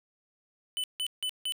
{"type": "tone bursts", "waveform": "square", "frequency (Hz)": 3003, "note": "F#7", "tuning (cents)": 25, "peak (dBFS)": -30, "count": 4, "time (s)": [0.77, 1.522], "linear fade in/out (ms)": 0, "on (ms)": 68, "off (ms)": 160, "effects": []}